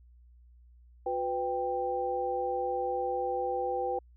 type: tone cluster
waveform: sine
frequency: 360.7 / 498.7 / 787 Hz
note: F#4 / B4 / G5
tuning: -44 / +17 / +7 cents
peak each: -37 / -32 / -32 dBFS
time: 1.06-3.99 s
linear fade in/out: 5 ms
effects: added 60 Hz sine -54 dBFS peak until 4.16 s